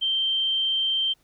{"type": "tone", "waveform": "sine", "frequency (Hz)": 3136, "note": "G7", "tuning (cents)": 0, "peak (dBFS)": -21, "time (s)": [0.01, 1.14], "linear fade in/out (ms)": 20, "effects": ["pink hiss -65 dBFS RMS until 1.23 s"]}